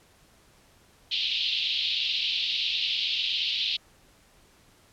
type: band-pass noise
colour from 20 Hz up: pink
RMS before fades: -28 dBFS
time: 1.11-3.77 s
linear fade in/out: 10 ms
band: 2800 to 4200 Hz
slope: 48 dB/octave
effects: pink hiss -59 dBFS RMS until 4.92 s + low-pass 12000 Hz 12 dB/octave

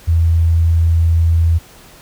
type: tone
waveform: sine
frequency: 82.9 Hz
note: E2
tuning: 10 cents sharp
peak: -9 dBFS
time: 0.07-1.59 s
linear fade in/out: 20 ms
effects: pink hiss -42 dBFS RMS until 2.01 s

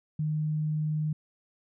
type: tone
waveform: sine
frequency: 153.5 Hz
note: D#3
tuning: 23 cents flat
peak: -26 dBFS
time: 0.19-1.13 s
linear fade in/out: 5 ms
effects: none

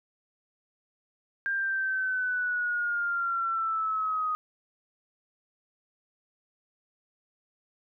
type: linear sweep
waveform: sine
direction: down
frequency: 1600 to 1244.5 Hz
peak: -26 dBFS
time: 1.46-4.35 s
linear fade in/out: 0 ms
effects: none

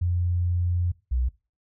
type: tone pair in turn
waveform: sine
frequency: 88 / 62.23 Hz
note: F2 / B1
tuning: +14 / +14 cents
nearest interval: tritone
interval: 600 cents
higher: first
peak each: -21 dBFS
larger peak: neither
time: 0.01-0.92 / 1.11-1.29 s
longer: first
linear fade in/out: 10 ms
effects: noise-tail reverb RT60 0.3 s tail -21 dB re dry

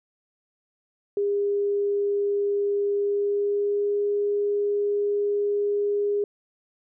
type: tone with pitch glide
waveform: sine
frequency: 405.1 to 409.3 Hz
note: G#4 to G#4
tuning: -43 to -25 cents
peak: -21 dBFS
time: 1.17-6.24 s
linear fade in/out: 2 ms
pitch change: +18 cents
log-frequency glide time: 2.94-4.01 s
effects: none

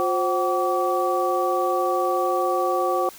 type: tone cluster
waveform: sine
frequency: 358.2 / 528 / 755 / 1148 Hz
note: F4 / C5 / F#5 / D6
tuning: +44 / +16 / +35 / -40 cents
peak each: -25 dBFS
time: 0-3.09 s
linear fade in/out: 0 ms
effects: white hiss -44 dBFS RMS until 3.18 s

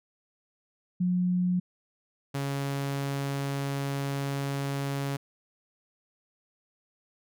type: tone pair in turn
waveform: sine / sawtooth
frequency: 180.1 / 139.18 Hz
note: F#3 / C#3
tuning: -46 / +7 cents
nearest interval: major third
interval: 447 cents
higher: first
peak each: -23 / -25 dBFS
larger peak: first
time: 1-1.6 / 2.34-5.17 s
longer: second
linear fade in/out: 10 ms
effects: none

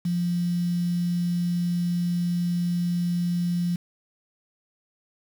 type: tone with quantisation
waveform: sine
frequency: 174.61 Hz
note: F3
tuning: in tune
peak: -22 dBFS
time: 0.05-3.76 s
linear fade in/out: 5 ms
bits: 7
effects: none

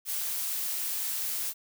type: noise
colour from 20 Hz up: blue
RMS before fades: -32 dBFS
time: 0.05-1.54 s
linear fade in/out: 50 ms
effects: none

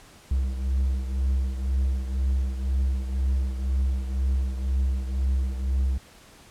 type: beating tone pair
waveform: triangle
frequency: 65.41 / 67.41 Hz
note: C2 / C#2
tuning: 0 / -48 cents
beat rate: 2 Hz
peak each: -21 / -28 dBFS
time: 0.31-5.98 s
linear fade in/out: 5 ms
effects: pink hiss -51 dBFS RMS until 6.5 s + low-pass 11000 Hz 12 dB/octave

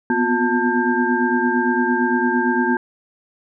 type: tone cluster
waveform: sine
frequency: 242.3 / 251.1 / 357.8 / 890 / 1593 Hz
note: B3 / B3 / F4 / A5 / G6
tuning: -33 / +29 / +42 / +20 / +27 cents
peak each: -22 dBFS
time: 0.1-2.77 s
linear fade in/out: 2 ms
effects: none

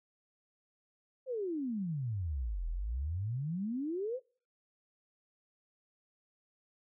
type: exponential two-way sweep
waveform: sine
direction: down then up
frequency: 541 to 38.89 to 541 Hz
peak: -33 dBFS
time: 1.26-4.2 s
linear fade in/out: 50 ms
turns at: 2.68 s
effects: noise-tail reverb RT60 0.4 s tail -24 dB re dry

